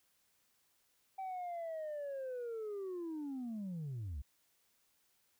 sine linear sweep, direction down, 774 to 61.4 Hz, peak -37 dBFS, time 1.18-4.22 s, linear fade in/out 10 ms, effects tanh soft clip ceiling -38 dBFS + white hiss -75 dBFS RMS until 5.39 s

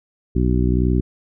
harmonic tone, 61.74 Hz, B1, in tune, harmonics 1 / 2 / 3 / 4 / 5 / 6, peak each -18 / -21 / -23 / -24 / -25 / -26 dBFS, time 0.35-1.01 s, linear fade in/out 10 ms, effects none

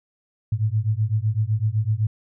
sine beating tone pair, 104.5 / 112.4 Hz, G#2 / A2, +11 / +37 cents, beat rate 7.9 Hz, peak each -22 dBFS, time 0.52-2.07 s, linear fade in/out 5 ms, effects none

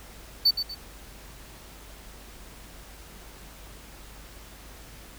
triangle tone with echo, 4520 Hz, C#8, 33 cents sharp, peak -15 dBFS, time 0.45-0.51 s, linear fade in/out 10 ms, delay 120 ms, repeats 2, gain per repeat -9 dB, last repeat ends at 0.75 s, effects added 50 Hz sine -48 dBFS peak until 5.18 s + pink hiss -48 dBFS RMS until 5.18 s

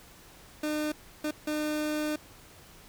30% pulse tone bursts at uneven times, 303.1 Hz, D#4, 45 cents flat, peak -26 dBFS, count 3, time 0.63-0.92 / 1.24-1.31 / 1.47-2.16 s, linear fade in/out 5 ms, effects pink hiss -53 dBFS RMS until 2.88 s

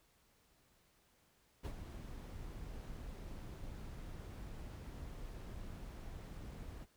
brown noise with ADSR envelope, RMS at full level -40 dBFS, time 1.63-6.86 s, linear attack 22 ms, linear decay 71 ms, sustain -8 dB, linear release 30 ms, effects pink hiss -72 dBFS RMS until 6.96 s

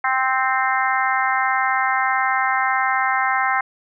harmonic tone, 261.6 Hz, C4, in tune, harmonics 3 / 4 / 5 / 6 / 7 / 8, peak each -22 / -23 / -24 / -25 / -25 / -26 dBFS, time 0.04-3.61 s, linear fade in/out 5 ms, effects none

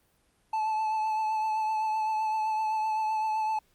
triangle tone with vibrato, 870 Hz, A5, 20 cents flat, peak -24 dBFS, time 0.53-3.59 s, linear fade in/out 5 ms, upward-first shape triangle, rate 7.8 Hz, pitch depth 27 cents each way, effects pink hiss -68 dBFS RMS until 3.74 s + Opus 32 kbps

